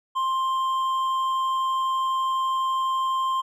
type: tone with hard clipping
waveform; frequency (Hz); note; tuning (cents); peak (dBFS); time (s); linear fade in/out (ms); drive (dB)
triangle; 1052; C6; +9; -23; 0.15-3.42; 20; 8
effects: none